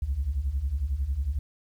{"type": "beating tone pair", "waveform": "sine", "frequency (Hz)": [61.74, 72.74], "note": ["B1", "D2"], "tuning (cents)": [0, -16], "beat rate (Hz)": 11, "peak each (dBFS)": [-29, -26], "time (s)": [0.02, 1.39], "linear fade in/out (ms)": 5, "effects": ["tanh soft clip ceiling -20 dBFS", "10-bit"]}